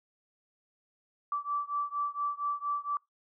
sine beating tone pair, 1159 / 1163.3 Hz, D6 / D6, -23 / -17 cents, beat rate 4.3 Hz, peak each -33 / -34 dBFS, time 1.32-2.97 s, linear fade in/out 2 ms, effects noise-tail reverb RT60 0.2 s tail -26 dB re dry

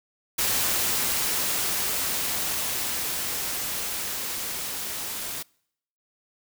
white noise with level ramp, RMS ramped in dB -24 to -33 dBFS, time 0.38-5.43 s, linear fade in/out 10 ms, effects noise-tail reverb RT60 0.7 s tail -26 dB re dry

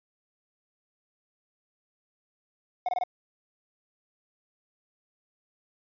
triangle tone bursts, 727 Hz, F#5, 31 cents flat, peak -23 dBFS, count 4, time 2.86-3.037 s, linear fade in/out 2 ms, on 27 ms, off 23 ms, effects resampled to 11025 Hz

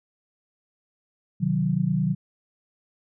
sine chord, C diminished, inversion none, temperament equal with one note detuned, 128.57 / 155.56 / 185 Hz, C3 / Eb3 / Gb3, -30 / 0 / 0 cents, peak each -28 / -24 / -24 dBFS, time 1.4-2.15 s, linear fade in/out 20 ms, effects none

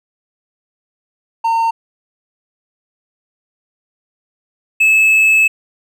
triangle tone pair in turn, 912 / 2602 Hz, A#5 / E7, -38 / -23 cents, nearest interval octave + tritone, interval 1815 cents, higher second, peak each -10 / -6 dBFS, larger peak second, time 1.44-1.71 / 4.8-5.48 s, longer second, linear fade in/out 10 ms, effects none

